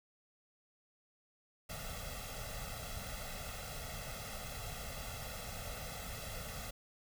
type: noise with comb filter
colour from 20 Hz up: pink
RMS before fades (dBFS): -44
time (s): 1.69-6.71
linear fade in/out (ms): 10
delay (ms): 1.5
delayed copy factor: +1
effects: none

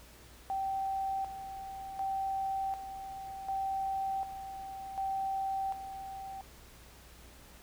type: tone with tremolo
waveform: sine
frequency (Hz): 776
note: G5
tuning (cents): -18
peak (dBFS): -31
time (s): 0.5-6.41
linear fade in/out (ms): 0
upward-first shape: square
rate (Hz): 0.67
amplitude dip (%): 65
effects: added 60 Hz sine -57 dBFS peak until 7.62 s + pink hiss -56 dBFS RMS until 7.62 s

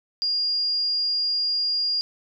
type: tone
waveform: sine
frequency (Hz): 4828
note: D8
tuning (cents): +47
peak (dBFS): -21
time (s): 0.22-2.01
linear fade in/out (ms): 0
effects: none

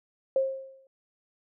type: tone with exponential decay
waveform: sine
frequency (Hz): 534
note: C5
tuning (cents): +35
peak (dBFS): -19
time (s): 0.36-0.87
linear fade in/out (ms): 2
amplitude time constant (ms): 110
effects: none

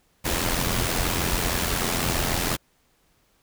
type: noise with amplitude modulation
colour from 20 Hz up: pink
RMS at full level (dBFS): -22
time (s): 0.24-2.57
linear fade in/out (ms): 20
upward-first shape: sine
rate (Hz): 86.2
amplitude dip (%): 60
effects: pink hiss -65 dBFS RMS until 3.42 s

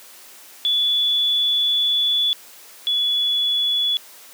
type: tone pair in turn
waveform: sine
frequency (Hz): 3438 / 3412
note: A7 / G#7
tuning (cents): -41 / +46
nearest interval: unison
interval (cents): 13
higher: first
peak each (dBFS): -16 / -17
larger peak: first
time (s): 0.65-2.33 / 2.87-3.97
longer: first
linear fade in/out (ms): 0
effects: white hiss -44 dBFS RMS until 4.33 s + high-pass 300 Hz 12 dB/octave

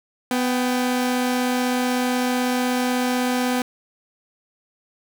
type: tone pair together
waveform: sawtooth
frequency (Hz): 249.3 / 784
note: B3 / G5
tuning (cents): +16 / 0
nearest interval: octave + minor sixth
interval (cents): 1984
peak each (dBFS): -16 / -25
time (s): 0.31-3.62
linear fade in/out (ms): 2
effects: none

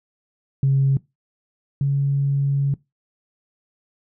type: tone pair in turn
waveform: sine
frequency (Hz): 136.3 / 139.57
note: C#3 / C#3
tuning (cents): -29 / +12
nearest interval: unison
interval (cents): 41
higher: second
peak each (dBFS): -13 / -16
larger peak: first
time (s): 0.63-0.97 / 1.81-2.74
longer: second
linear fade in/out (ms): 2
effects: noise-tail reverb RT60 0.2 s tail -21 dB re dry + tanh soft clip ceiling -10 dBFS

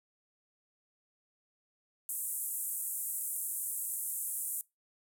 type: band-pass noise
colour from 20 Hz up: pink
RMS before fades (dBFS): -37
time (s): 2.09-4.61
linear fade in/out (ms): 0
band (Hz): 8200 to 15000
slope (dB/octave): 48
effects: noise-tail reverb RT60 0.2 s tail -22 dB re dry

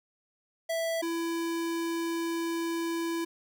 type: tone pair in turn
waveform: square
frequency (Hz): 659.3 / 333.8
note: E5 / E4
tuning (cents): 0 / +22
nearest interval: octave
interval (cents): 1178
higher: first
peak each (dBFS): -29 / -30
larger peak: first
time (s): 0.69-1.02 / 1.02-3.25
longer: second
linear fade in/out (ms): 10
effects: none

